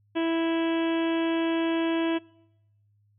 harmonic tone, 329.6 Hz, E4, in tune, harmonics 1 / 2 / 3 / 4 / 5 / 6 / 7 / 8 / 9 / 10, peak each -24 / -32 / -36 / -47 / -39 / -46 / -44 / -41 / -43 / -43 dBFS, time 0.15-2.19 s, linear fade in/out 20 ms, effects noise-tail reverb RT60 0.9 s tail -25 dB re dry + added 103 Hz sine -62 dBFS peak until 3.18 s

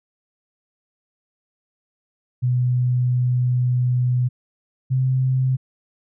sine tone pair in turn, 124.6 / 130.03 Hz, B2 / C3, +16 / -10 cents, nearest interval minor second, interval 74 cents, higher second, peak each -16 dBFS, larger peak neither, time 2.42-4.29 / 4.9-5.57 s, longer first, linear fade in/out 20 ms, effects none

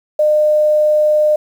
sine tone, 606 Hz, D#5, 46 cents flat, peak -9 dBFS, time 0.19-1.36 s, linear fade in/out 5 ms, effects 7-bit

